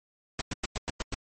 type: noise bursts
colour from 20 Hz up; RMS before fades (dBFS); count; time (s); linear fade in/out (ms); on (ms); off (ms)
pink; -31; 7; 0.39-1.144; 2; 22; 100
effects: MP3 32 kbps